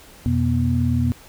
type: tone cluster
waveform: sine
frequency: 87 / 124.8 / 242.1 Hz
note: F2 / B2 / B3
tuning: -6 / +19 / -34 cents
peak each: -21 dBFS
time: 0.26-1.12 s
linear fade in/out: 0 ms
effects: pink hiss -46 dBFS RMS until 1.28 s